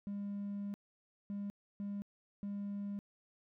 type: tone bursts at uneven times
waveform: triangle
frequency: 201.9 Hz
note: G#3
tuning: 49 cents flat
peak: -35 dBFS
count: 4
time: 0.07-0.74 / 1.3-1.5 / 1.8-2.02 / 2.43-2.99 s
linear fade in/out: 0 ms
effects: tanh soft clip ceiling -33 dBFS